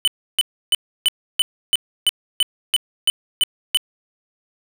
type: tone bursts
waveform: square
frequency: 3000 Hz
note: F#7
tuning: 23 cents sharp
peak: -13 dBFS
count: 12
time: 0.05-3.772 s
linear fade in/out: 0 ms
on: 26 ms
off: 310 ms
effects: none